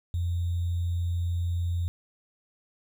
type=tone with sample-and-hold; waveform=sine; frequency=86.7 Hz; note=F2; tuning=12 cents flat; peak=-25 dBFS; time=0.14-1.88 s; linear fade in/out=0 ms; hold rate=3675 Hz; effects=none